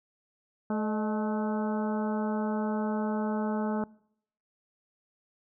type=harmonic tone with a mistuned harmonic; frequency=215.2 Hz; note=A3; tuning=38 cents flat; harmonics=1 / 2 / 3 / 4 / 5 / 6 / 7; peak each=-28 / -36 / -37 / -38 / -45 / -43 / -46 dBFS; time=0.7-3.84 s; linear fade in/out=2 ms; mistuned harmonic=3; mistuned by=-59 cents; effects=noise-tail reverb RT60 0.7 s tail -24 dB re dry